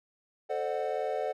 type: chord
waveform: triangle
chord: D dominant seventh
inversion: second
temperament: equal with one note detuned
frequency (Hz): 440 / 523.3 / 602.4 / 740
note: A4 / C5 / D5 / F#5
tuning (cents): 0 / 0 / +44 / 0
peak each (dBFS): -33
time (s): 0.49-1.33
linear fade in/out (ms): 20
effects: none